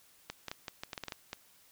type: clicks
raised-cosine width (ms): 0.2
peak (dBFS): -21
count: 11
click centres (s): 0.3 / 0.483 / 0.515 / 0.682 / 0.835 / 0.932 / 0.978 / 1.037 / 1.083 / 1.122 / 1.331
effects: white hiss -63 dBFS RMS until 1.71 s